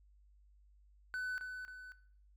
triangle tone with echo, 1503 Hz, F#6, 27 cents sharp, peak -35 dBFS, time 1.14-1.38 s, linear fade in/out 0 ms, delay 270 ms, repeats 2, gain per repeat -6 dB, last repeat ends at 1.92 s, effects noise-tail reverb RT60 0.6 s tail -17 dB re dry + added 50 Hz sine -62 dBFS peak until 2.36 s

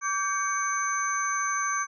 sine tone cluster, 1147 / 1572 / 2244 / 6170 Hz, D6 / G6 / C#7 / G8, -41 / +4 / +21 / -28 cents, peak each -28 / -31 / -37 / -31 dBFS, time 0.01-1.87 s, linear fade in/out 50 ms, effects none

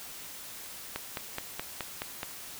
click train, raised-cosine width 0.3 ms, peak -17 dBFS, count 7, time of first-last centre 0.96-2.231 s, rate 4.72 Hz, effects white hiss -44 dBFS RMS until 2.59 s

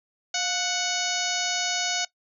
harmonic tone with a mistuned harmonic, 740 Hz, F#5, in tune, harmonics 1 / 2 / 3 / 4 / 5 / 6 / 7 / 8 / 9, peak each -33 / -33 / -33 / -33 / -33 / -33 / -33 / -33 / -33 dBFS, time 0.34-2.05 s, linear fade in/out 5 ms, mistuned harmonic 1, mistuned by -72 cents, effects noise-tail reverb RT60 0.1 s tail -20 dB re dry

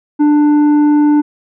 triangle tone with tanh clipping, 296.1 Hz, D4, 14 cents sharp, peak -8 dBFS, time 0.19-1.22 s, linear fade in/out 20 ms, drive 11 dB, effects none

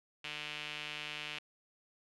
sawtooth tone with band-pass filter, 150 Hz, D3, 37 cents sharp, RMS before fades -43 dBFS, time 0.24-1.39 s, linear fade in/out 5 ms, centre 2800 Hz, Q 3.3, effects resampled to 24000 Hz + 11-bit

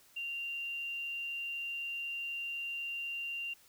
sine tone, 2776 Hz, F7, 11 cents flat, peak -36 dBFS, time 0.16-3.54 s, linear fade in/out 10 ms, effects white hiss -63 dBFS RMS until 3.68 s

